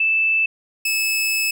sine / sawtooth tone pair in turn, 2637 / 2604 Hz, E7 / E7, 0 / -22 cents, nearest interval unison, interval 22 cents, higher first, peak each -15 dBFS, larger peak neither, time 0-0.46 / 0.85-1.51 s, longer second, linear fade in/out 5 ms, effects none

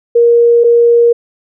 sine tone pair in turn, 471.2 / 471.2 Hz, A#4 / A#4, +19 / +19 cents, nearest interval unison, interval 0 cents, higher neither, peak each -4 dBFS, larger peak neither, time 0.15-0.64 / 0.64-1.13 s, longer neither, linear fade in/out 10 ms, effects none

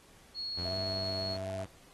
sine tone, 4327 Hz, C#8, 43 cents flat, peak -35 dBFS, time 0.34-1.38 s, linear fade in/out 50 ms
sawtooth tone with pitch glide, 88 to 96.52 Hz, F2 to G2, +14 to -26 cents, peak -35 dBFS, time 0.57-1.66 s, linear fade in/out 10 ms, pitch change +160 cents, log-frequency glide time 0.68-0.75 s
sine tone with vibrato, 658 Hz, E5, 3 cents flat, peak -37 dBFS, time 0.65-1.64 s, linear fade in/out 5 ms, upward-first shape sine, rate 18 Hz, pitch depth 18 cents each way
effects pink hiss -60 dBFS RMS until 1.93 s + AAC 32 kbps

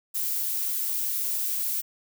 violet noise, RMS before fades -28 dBFS, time 0.14-1.82 s, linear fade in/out 20 ms, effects none

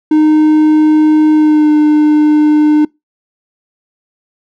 triangle tone with pitch glide, 307.9 to 301.9 Hz, D#4 to D4, -18 to +48 cents, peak -3 dBFS, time 0.11-2.85 s, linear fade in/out 5 ms, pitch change -34 cents, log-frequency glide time 1.33-1.72 s, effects noise-tail reverb RT60 0.2 s tail -25 dB re dry

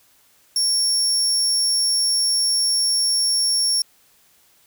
30% pulse tone, 5490 Hz, F8, 31 cents flat, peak -13 dBFS, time 0.56-3.82 s, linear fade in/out 2 ms, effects white hiss -57 dBFS RMS until 4.66 s

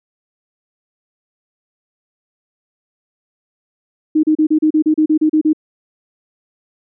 sine tone bursts, 310 Hz, D#4, 6 cents flat, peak -9 dBFS, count 12, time 4.15-5.532 s, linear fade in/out 10 ms, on 84 ms, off 34 ms, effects none

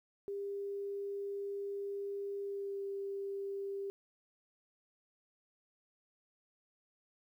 sine tone with pitch glide, 400.1 to 395.7 Hz, G4 to G4, +35 to +16 cents, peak -37 dBFS, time 0.28-3.9 s, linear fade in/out 0 ms, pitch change -19 cents, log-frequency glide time 2.41-2.83 s, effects 12-bit

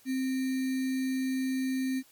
sine tone with sample-and-hold, 261.6 Hz, C4, in tune, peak -27 dBFS, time 0.05-2.03 s, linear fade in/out 50 ms, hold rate 2100 Hz, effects white hiss -60 dBFS RMS until 2.11 s + MP3 96 kbps

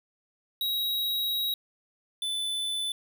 square tone pair in turn, 3831 / 3503 Hz, A#7 / A7, +47 / -8 cents, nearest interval major second, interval 155 cents, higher first, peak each -27 / -29 dBFS, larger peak first, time 0.61-1.54 / 2.22-2.92 s, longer first, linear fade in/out 2 ms, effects none

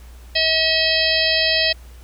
harmonic tone with a mistuned harmonic, 641 Hz, E5, 49 cents flat, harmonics 1 / 3 / 4 / 5 / 6 / 7 / 8, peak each -23 / -23 / -23 / -23 / -23 / -23 / -23 dBFS, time 0.35-1.73 s, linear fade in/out 10 ms, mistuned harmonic 6, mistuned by +62 cents, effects added 60 Hz sine -38 dBFS peak until 2.03 s + pink hiss -50 dBFS RMS until 2.03 s

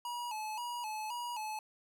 square tone with vibrato, 910 Hz, A#5, 42 cents flat, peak -38 dBFS, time 0.05-1.59 s, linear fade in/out 2 ms, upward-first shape square, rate 1.9 Hz, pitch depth 96 cents each way, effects none

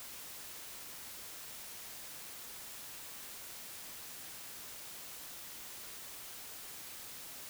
silence, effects white hiss -48 dBFS RMS until 7.49 s

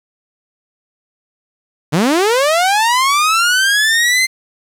sawtooth linear sweep, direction up, 135.2 to 2093 Hz, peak -7 dBFS, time 1.92-4.27 s, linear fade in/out 20 ms, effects low-pass 11000 Hz 12 dB/octave + 7-bit

